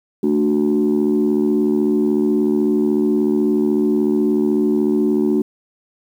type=chord; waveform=sine; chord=D major; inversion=second; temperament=equal; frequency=220 / 293.7 / 370 Hz; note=A3 / D4 / F#4; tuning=0 / 0 / 0 cents; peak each=-17 dBFS; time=0.23-5.42 s; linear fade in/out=5 ms; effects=tanh soft clip ceiling -8 dBFS + 8-bit